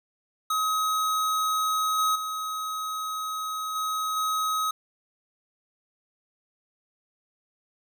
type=tone with level steps; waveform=square; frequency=1269 Hz; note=D#6; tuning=34 cents sharp; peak=-24 / -22 / -30 / -27 / -25 dBFS; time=0.5-4.71 s; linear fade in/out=5 ms; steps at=1.98 / 2.15 / 3.75 / 4.16 s; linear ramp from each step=10 ms; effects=none